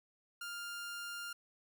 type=tone; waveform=sawtooth; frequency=1400 Hz; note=F6; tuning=4 cents sharp; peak=-38 dBFS; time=0.41-1.33 s; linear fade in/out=5 ms; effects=none